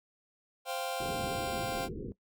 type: chord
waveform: sawtooth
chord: C suspended fourth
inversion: none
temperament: just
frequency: 523.3 / 697.7 / 784.9 Hz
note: C5 / F5 / G5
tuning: 0 / -2 / +2 cents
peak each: -34 dBFS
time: 0.65-1.89 s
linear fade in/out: 50 ms
type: low-pass noise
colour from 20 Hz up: white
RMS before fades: -40 dBFS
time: 1-2.12 s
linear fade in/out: 0 ms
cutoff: 470 Hz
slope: 96 dB/octave
effects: noise-tail reverb RT60 0.1 s tail -18 dB re dry